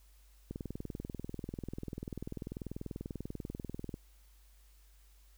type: click train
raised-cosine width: 3 ms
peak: -27 dBFS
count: 71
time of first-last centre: 0.51-3.941 s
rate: 20.4 Hz
effects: added 50 Hz sine -59 dBFS peak until 5.37 s + white hiss -69 dBFS RMS until 5.37 s